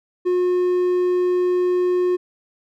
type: tone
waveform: triangle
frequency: 360 Hz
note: F#4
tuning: 47 cents flat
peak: -14 dBFS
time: 0.25-2.17 s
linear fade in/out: 20 ms
effects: none